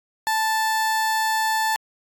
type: tone pair in turn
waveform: 30% pulse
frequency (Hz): 880 / 880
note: A5 / A5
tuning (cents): 0 / 0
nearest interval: unison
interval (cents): 0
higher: neither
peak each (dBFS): -17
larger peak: neither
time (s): 0.27-1.27 / 1.27-1.76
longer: first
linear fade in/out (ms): 0
effects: AAC 64 kbps